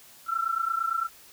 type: tone pair together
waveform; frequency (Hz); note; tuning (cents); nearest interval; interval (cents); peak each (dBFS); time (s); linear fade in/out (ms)
sine; 1331 / 1359.8; E6 / F6; +16 / -47; unison; 37; -28; 0.26-1.09; 50
effects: white hiss -52 dBFS RMS until 1.32 s